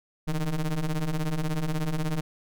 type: ring-modulated tone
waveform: square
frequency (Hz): 76.7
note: D#2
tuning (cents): -24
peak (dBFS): -23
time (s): 0.27-2.21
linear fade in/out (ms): 10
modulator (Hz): 84.9
effects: none